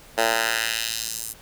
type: tone with high-pass filter sweep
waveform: 10% pulse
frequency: 113.2 Hz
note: A2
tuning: 50 cents sharp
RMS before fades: -25 dBFS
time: 0.17-1.34 s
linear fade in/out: 20 ms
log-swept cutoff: 640 to 10000 Hz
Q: 1.1
effects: pink hiss -48 dBFS RMS until 1.41 s